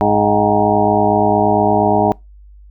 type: harmonic tone with a mistuned harmonic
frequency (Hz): 104.4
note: G#2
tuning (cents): +10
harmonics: 1 / 2 / 3 / 4 / 6 / 7 / 8 / 9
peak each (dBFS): -23 / -19 / -20 / -18 / -18 / -17 / -18 / -20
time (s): 0.01-2.12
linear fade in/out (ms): 0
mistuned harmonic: 8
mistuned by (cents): -76
effects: noise-tail reverb RT60 0.2 s tail -25 dB re dry + added 50 Hz sine -38 dBFS peak until 2.7 s